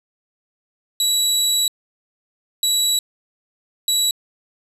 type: tone bursts at uneven times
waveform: 25% pulse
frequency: 3911 Hz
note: B7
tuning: 18 cents flat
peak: -12 dBFS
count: 3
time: 1-1.68 / 2.63-2.99 / 3.88-4.11 s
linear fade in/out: 2 ms
effects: resampled to 32000 Hz + 7-bit